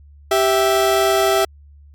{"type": "tone pair together", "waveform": "30% pulse", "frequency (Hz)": [391, 659.3], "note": ["G4", "E5"], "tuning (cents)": [-4, 0], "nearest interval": "major sixth", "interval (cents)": 904, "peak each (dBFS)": -14, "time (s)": [0.31, 1.45], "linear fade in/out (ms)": 5, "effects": ["added 72 Hz sine -42 dBFS peak until 1.94 s", "AAC 64 kbps"]}